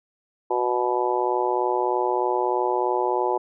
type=harmonic tone; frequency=123.2 Hz; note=B2; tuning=4 cents flat; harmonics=3 / 4 / 5 / 6 / 7 / 8; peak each=-25 / -28 / -30 / -31 / -25 / -29 dBFS; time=0.5-3.38 s; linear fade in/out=10 ms; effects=none